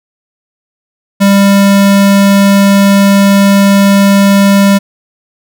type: tone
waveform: square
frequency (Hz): 198.5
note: G3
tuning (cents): +22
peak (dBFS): -4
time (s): 1.2-4.79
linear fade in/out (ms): 20
effects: none